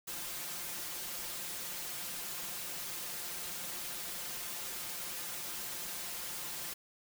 white noise with comb filter, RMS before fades -41 dBFS, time 0.07-6.74 s, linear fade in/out 10 ms, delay 5.7 ms, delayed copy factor +0.8, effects none

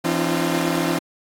sawtooth tone cluster, 168.2 / 266.8 / 305.9 / 345.1 Hz, E3 / C4 / D#4 / F4, +35 / +34 / -29 / -21 cents, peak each -21 dBFS, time 0.04-0.99 s, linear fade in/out 10 ms, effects AAC 64 kbps

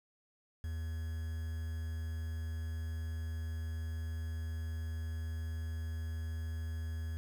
triangle tone with quantisation, 80.6 Hz, E2, 38 cents flat, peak -34 dBFS, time 0.64-7.17 s, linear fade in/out 0 ms, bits 9, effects none

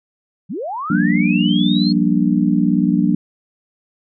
sine linear sweep, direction up, 139.2 to 4325 Hz, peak -22 dBFS, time 0.49-1.93 s, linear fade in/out 20 ms
sine chord, G minor seventh, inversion third, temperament just, 176.4 / 196 / 235.2 / 294 Hz, F3 / G3 / Bb3 / D4, +18 / 0 / +16 / +2 cents, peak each -18 dBFS, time 0.9-3.15 s, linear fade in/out 5 ms
effects none

